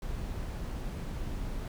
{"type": "noise", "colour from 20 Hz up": "brown", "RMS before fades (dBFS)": -36, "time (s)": [0.02, 1.68], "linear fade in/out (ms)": 2, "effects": []}